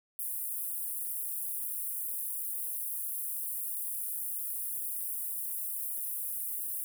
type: high-pass noise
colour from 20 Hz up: pink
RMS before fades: -36 dBFS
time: 0.19-6.84 s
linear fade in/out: 0 ms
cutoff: 9800 Hz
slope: 48 dB/octave
effects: none